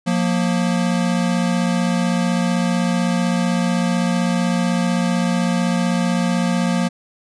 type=tone pair together; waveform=square; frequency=178 / 233.8 Hz; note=F3 / A#3; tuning=+33 / +5 cents; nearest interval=perfect fourth; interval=472 cents; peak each=-19 / -21 dBFS; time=0.06-6.89 s; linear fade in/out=20 ms; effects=resampled to 22050 Hz